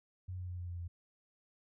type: tone with pitch steps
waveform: sine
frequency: 91.7 / 90.59 / 89.5 / 88.42 / 87.36 / 86.3 Hz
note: F#2 / F#2 / F2 / F2 / F2 / F2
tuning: -15 / -36 / +43 / +22 / +1 / -20 cents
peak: -39 dBFS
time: 0.28-0.88 s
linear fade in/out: 10 ms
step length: 100 ms
effects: none